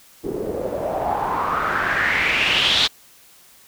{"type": "noise with low-pass filter sweep", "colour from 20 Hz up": "white", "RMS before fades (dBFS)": -21, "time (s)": [0.23, 2.88], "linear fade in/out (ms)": 20, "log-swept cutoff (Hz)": [360, 3900], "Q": 4.8, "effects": ["white hiss -50 dBFS RMS until 3.67 s"]}